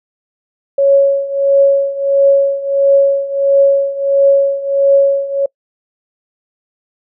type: tone with tremolo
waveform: sine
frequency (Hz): 554.4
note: C#5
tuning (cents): 0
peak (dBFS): -4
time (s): 0.78-5.46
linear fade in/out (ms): 5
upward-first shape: triangle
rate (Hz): 1.5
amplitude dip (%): 85
effects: noise-tail reverb RT60 0.1 s tail -25 dB re dry